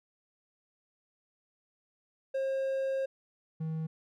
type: tone pair in turn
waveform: triangle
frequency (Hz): 536 / 159.35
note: C5 / D#3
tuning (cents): +42 / +42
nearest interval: octave + major sixth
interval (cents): 2100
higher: first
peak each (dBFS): -27 / -30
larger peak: first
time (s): 2.34-3.06 / 3.6-3.87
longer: first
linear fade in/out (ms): 10
effects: none